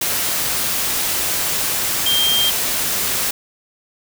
sine tone in noise, 3185 Hz, G7, 27 cents sharp, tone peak -15 dBFS, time 2.06-2.5 s, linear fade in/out 5 ms, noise white, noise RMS -20 dBFS, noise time 0.01-3.31 s, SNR +2 dB, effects none

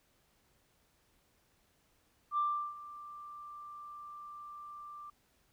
sine tone with ADSR envelope, 1181 Hz, D6, 9 cents sharp, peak -27 dBFS, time 2.31-5.1 s, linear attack 68 ms, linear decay 360 ms, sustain -18 dB, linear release 4 ms, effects tanh soft clip ceiling -23 dBFS + pink hiss -72 dBFS RMS until 5.52 s

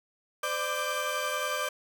30% pulse tone cluster, 511 / 595 / 1179 / 1573 Hz, C5 / D5 / D6 / G6, -41 / +22 / +6 / +6 cents, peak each -34 / -32 / -31 / -32 dBFS, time 0.43-1.69 s, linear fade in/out 5 ms, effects none

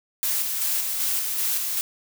blue noise with tremolo, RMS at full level -24 dBFS, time 0.23-1.81 s, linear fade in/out 0 ms, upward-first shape square, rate 2.6 Hz, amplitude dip 30%, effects none

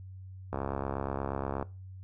click train, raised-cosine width 1 ms, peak -19 dBFS, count 76, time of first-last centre 0.53-1.626 s, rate 68.4 Hz, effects noise-tail reverb RT60 0.3 s tail -20 dB re dry + added 94 Hz sine -43 dBFS peak until 2.03 s

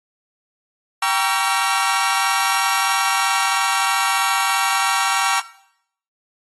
sawtooth chord, G diminished seventh, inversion none, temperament just, 784 / 940.8 / 1128.9 / 1354.7 Hz, G5 / Bb5 / Db6 / Fb6, 0 / +16 / +31 / +47 cents, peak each -19 dBFS, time 1.02-5.4 s, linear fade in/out 5 ms, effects noise-tail reverb RT60 0.7 s tail -17 dB re dry + AAC 32 kbps

